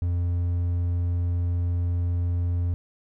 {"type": "tone", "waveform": "triangle", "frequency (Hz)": 87.31, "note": "F2", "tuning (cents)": 0, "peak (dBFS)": -20, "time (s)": [0.02, 2.74], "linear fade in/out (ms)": 0, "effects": []}